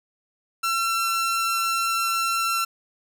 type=tone; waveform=sawtooth; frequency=1351 Hz; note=E6; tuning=42 cents sharp; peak=-18 dBFS; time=0.63-2.65 s; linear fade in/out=10 ms; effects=none